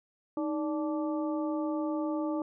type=harmonic tone with a mistuned harmonic; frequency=291.6 Hz; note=D4; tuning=12 cents flat; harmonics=1 / 2 / 3 / 4; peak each=-30 / -36 / -41 / -43 dBFS; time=0.37-2.42 s; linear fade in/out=2 ms; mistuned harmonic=1; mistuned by=+110 cents; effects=none